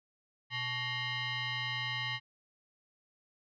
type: tone with frequency modulation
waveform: sine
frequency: 123.47 Hz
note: B2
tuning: in tune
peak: -33 dBFS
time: 0.5-2.2 s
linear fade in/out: 50 ms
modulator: 994 Hz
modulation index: 3.3
effects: none